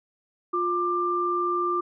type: tone pair together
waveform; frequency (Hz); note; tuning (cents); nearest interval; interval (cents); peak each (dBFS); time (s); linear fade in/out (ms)
sine; 352.9 / 1187; F4 / D6; +18 / +18; octave + major sixth; 2100; -27 / -24; 0.53-1.81; 10
effects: none